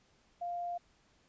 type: tone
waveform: sine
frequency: 699 Hz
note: F5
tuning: 1 cent sharp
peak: -35 dBFS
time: 0.41-0.78 s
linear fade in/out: 10 ms
effects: pink hiss -69 dBFS RMS until 1.28 s + resampled to 16000 Hz